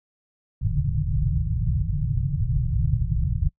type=low-pass noise; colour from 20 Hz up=white; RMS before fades=-23 dBFS; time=0.61-3.49 s; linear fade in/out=10 ms; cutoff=160 Hz; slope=96 dB/octave; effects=noise-tail reverb RT60 0.1 s tail -25 dB re dry